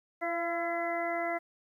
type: harmonic tone with a mistuned harmonic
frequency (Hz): 337.7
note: E4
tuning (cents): +42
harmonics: 1 / 2 / 3 / 4 / 5 / 6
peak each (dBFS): -38 / -32 / -43 / -40 / -45 / -37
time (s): 0.21-1.39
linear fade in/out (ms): 20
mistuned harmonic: 2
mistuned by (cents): +19
effects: 11-bit